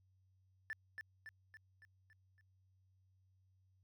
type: tone with echo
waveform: triangle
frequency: 1760 Hz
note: A6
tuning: in tune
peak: -37 dBFS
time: 0.7-0.73 s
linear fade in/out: 0 ms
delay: 280 ms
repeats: 6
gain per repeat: -5 dB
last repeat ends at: 2.41 s
effects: tanh soft clip ceiling -37 dBFS + added 94 Hz sine -70 dBFS peak until 3.83 s